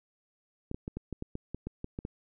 clicks, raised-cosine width 3 ms, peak -23 dBFS, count 12, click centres 0.714 / 0.745 / 0.879 / 0.97 / 1.127 / 1.224 / 1.354 / 1.546 / 1.67 / 1.844 / 1.989 / 2.051 s, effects none

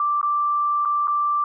sine tone with dropouts, 1174.7 Hz, D6, in tune, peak -18 dBFS, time 0-1.44 s, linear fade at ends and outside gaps 2 ms, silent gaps 0.214-0.229 / 0.851-0.856 / 1.073-1.08 s, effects none

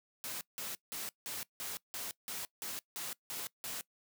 white noise bursts, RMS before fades -41 dBFS, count 11, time 0.24-3.81 s, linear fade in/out 0 ms, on 170 ms, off 170 ms, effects noise-tail reverb RT60 0.1 s tail -21 dB re dry + high-pass 100 Hz 12 dB/octave

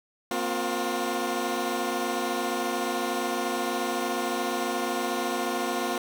15% pulse chord, Bb suspended second, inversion none, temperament equal with one note detuned, 233.1 / 261.6 / 356.6 Hz, Bb3 / C4 / F4, 0 / 0 / +36 cents, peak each -26 / -26 / -23 dBFS, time 0.31-5.98 s, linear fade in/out 2 ms, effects none

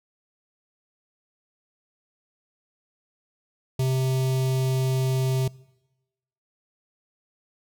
square tone with notch filter, 130.81 Hz, C3, in tune, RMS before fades -23 dBFS, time 3.79-5.48 s, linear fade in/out 5 ms, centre 1500 Hz, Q 0.74, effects noise-tail reverb RT60 1.0 s tail -23 dB re dry

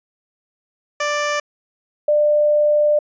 15% pulse / sine tone pair in turn, 589 / 595.8 Hz, D5 / D5, +5 / +25 cents, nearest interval unison, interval 20 cents, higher second, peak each -12 dBFS, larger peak neither, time 1-1.4 / 2.08-2.99 s, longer second, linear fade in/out 5 ms, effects resampled to 16000 Hz

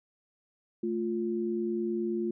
sine tone pair together, 220 / 349.5 Hz, A3 / F4, 0 / +1 cents, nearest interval minor sixth, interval 801 cents, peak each -32 / -30 dBFS, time 0.83-2.31 s, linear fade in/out 5 ms, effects none

